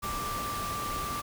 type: tone in noise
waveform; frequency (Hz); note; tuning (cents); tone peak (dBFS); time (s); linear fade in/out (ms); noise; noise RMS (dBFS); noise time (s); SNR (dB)
sine; 1174.7; D6; 0; -33; 0.02-1.22; 20; pink; -37; 0.02-1.22; +1
effects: none